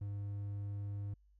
triangle tone, 101.2 Hz, G#2, 44 cents flat, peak -36 dBFS, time 0.01-1.14 s, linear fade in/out 5 ms, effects added 50 Hz sine -64 dBFS peak until 1.39 s

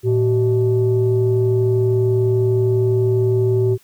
sine tone pair together, 113.28 / 380.2 Hz, A#2 / F#4, -49 / +47 cents, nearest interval octave + major sixth, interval 2096 cents, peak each -15 dBFS, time 0.03-3.78 s, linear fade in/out 50 ms, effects tanh soft clip ceiling -8 dBFS + white hiss -54 dBFS RMS until 3.83 s

